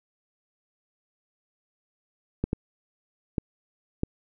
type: clicks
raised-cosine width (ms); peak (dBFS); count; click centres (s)
3; -12; 4; 2.44 / 2.531 / 3.382 / 4.034
effects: none